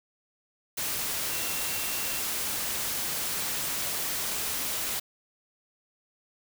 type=tone in noise; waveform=sine; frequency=2724 Hz; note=F7; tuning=44 cents flat; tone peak=-41 dBFS; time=1.31-2.2 s; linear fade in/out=10 ms; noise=white; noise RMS=-31 dBFS; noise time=0.77-5 s; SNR=-13 dB; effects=none